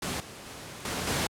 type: noise with level steps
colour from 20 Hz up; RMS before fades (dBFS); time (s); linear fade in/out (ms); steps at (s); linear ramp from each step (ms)
pink; -32 / -44 / -42 / -32 / -28; 0.02-1.27; 5; 0.2 / 0.46 / 0.85 / 1.07; 2
effects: high-pass 80 Hz 12 dB/octave + low-pass 11000 Hz 12 dB/octave